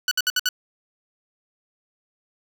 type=tone bursts; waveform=15% pulse; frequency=1483 Hz; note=F#6; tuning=4 cents sharp; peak=-12 dBFS; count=5; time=0.08-0.489 s; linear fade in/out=2 ms; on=33 ms; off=61 ms; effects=none